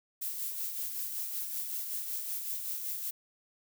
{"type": "noise with tremolo", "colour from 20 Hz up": "violet", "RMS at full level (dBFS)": -35, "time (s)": [0.21, 3.11], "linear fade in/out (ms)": 10, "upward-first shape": "sine", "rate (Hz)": 5.3, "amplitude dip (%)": 40, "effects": []}